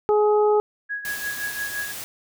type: harmonic tone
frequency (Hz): 420.7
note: G#4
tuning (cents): +22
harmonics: 1 / 2 / 3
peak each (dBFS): -16 / -23 / -30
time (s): 0.09-0.6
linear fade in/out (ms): 0
type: tone with tremolo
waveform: sine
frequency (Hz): 1661.2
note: G#6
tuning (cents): 0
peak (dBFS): -24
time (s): 0.89-1.93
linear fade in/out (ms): 20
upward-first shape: triangle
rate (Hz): 5.8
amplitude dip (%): 75
type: noise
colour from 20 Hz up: white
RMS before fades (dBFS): -34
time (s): 1.05-2.04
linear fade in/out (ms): 0
effects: none